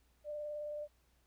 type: tone with vibrato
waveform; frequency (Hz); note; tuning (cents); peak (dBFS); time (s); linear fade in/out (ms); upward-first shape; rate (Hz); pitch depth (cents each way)
sine; 595; D5; +22; -39; 0.24-0.88; 50; sine; 19; 17
effects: added 60 Hz sine -70 dBFS peak until 1.26 s + pink hiss -75 dBFS RMS until 1.26 s